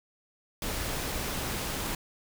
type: noise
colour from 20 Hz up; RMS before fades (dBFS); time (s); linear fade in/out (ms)
pink; -33; 0.62-1.95; 2
effects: none